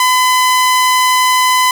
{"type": "tone", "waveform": "sawtooth", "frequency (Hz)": 1011, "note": "B5", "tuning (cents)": 40, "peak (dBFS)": -5, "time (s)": [0, 1.71], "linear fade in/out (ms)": 2, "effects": []}